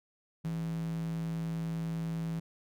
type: tone with high-pass filter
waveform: square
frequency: 55 Hz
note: A1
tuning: in tune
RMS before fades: -35 dBFS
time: 0.44-2.4 s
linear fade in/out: 10 ms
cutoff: 150 Hz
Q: 9.2
effects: none